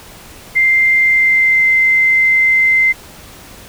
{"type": "tone with pitch glide", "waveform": "sine", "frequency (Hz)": [2093, 2076], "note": ["C7", "C7"], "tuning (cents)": [0, -14], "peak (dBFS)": -8, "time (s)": [0.55, 2.93], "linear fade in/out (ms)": 20, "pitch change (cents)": -14, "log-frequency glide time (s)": [1, 1.7], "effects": ["pink hiss -37 dBFS RMS until 3.68 s"]}